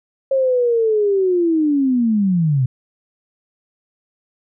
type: linear sweep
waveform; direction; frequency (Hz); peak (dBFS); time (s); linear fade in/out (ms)
sine; down; 543 to 122.5; -13; 0.31-2.66; 5
effects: none